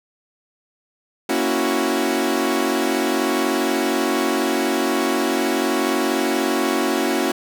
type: chord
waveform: sawtooth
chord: F# dominant seventh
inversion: first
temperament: equal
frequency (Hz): 233.1 / 277.2 / 329.6 / 370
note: A#3 / C#4 / E4 / F#4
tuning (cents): 0 / 0 / 0 / 0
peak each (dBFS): -22 / -19 / -20 / -19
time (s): 1.29-7.32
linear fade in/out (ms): 5
effects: none